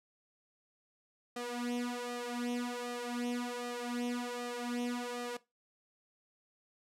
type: tone with flanger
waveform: sawtooth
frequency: 242.7 Hz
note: B3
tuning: 30 cents flat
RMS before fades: -38 dBFS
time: 1.36-5.37 s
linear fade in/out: 5 ms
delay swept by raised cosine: 1.6 to 3.8 ms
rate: 1.3 Hz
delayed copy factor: +0.85
effects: noise-tail reverb RT60 0.2 s tail -18 dB re dry + low-pass 11000 Hz 12 dB/octave